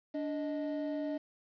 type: tone pair together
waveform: triangle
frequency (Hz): 291.5 / 622.3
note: D4 / D#5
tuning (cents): -13 / 0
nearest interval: octave + minor second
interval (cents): 1313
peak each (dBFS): -33 / -36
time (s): 0.14-1.18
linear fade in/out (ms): 10
effects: resampled to 11025 Hz + 10-bit

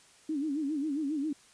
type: tone with vibrato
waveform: sine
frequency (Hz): 294.1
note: D4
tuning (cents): +3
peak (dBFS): -29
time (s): 0.29-1.33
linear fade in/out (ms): 5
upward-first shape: sine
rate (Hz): 7.4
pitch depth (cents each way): 140
effects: white hiss -59 dBFS RMS until 1.53 s + resampled to 22050 Hz

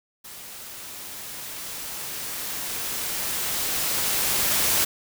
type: noise with level ramp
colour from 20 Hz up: white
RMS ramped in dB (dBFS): -41 to -21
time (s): 0.24-4.85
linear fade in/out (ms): 10
effects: none

